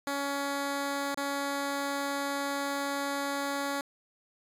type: tone with dropouts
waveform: 10% pulse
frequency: 280.6 Hz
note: C#4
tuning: 21 cents sharp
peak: -22 dBFS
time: 0.07-3.81 s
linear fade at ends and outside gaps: 2 ms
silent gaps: 1.145-1.174 s
effects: resampled to 32000 Hz